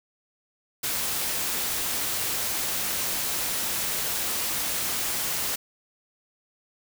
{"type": "noise", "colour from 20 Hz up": "white", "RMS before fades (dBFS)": -28, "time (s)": [0.83, 5.56], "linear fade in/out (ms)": 10, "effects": []}